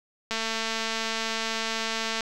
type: click train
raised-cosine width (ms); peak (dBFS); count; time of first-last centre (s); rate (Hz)
0.2; -12; 426; 0.31-2.207; 224
effects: none